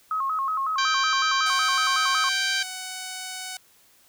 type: tone with vibrato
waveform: sine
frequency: 1174.7 Hz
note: D6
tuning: in tune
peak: -23 dBFS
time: 0.11-2.29 s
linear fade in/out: 2 ms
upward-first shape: square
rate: 5.4 Hz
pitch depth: 140 cents each way
type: harmonic tone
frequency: 784 Hz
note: G5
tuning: in tune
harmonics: 2 / 3 / 4 / 5 / 6 / 7 / 8 / 9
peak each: -26 / -32 / -30 / -31 / -31 / -39 / -37 / -43 dBFS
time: 0.78-2.63 s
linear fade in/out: 5 ms
type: tone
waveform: 5% pulse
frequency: 746 Hz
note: F#5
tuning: 14 cents sharp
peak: -21 dBFS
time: 1.46-3.57 s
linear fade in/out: 2 ms
effects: white hiss -58 dBFS RMS until 4.08 s